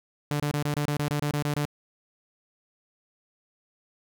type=tone bursts; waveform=sawtooth; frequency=146.83 Hz; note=D3; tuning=in tune; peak=-21 dBFS; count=12; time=0.31-1.653 s; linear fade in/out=0 ms; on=89 ms; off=25 ms; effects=none